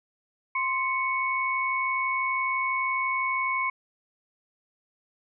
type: tone pair together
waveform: sine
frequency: 1046.3 / 2217 Hz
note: C6 / C#7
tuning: 0 / 0 cents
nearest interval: octave + minor second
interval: 1300 cents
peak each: -27 dBFS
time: 0.55-3.7 s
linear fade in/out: 5 ms
effects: none